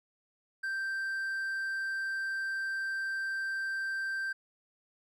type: tone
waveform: triangle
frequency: 1568 Hz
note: G6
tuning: in tune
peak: -30 dBFS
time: 0.63-4.33 s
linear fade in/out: 10 ms
effects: none